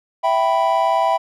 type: chord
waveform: triangle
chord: E minor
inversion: none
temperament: equal with one note detuned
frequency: 659.3 / 778.1 / 987.8 Hz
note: E5 / G5 / B5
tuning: 0 / -13 / 0 cents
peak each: -17 dBFS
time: 0.23-1.18 s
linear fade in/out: 20 ms
effects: none